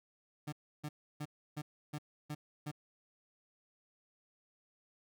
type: tone bursts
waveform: 30% pulse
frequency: 149.5 Hz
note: D3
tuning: 31 cents sharp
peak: -36 dBFS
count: 7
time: 0.47-2.715 s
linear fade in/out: 10 ms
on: 55 ms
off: 310 ms
effects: none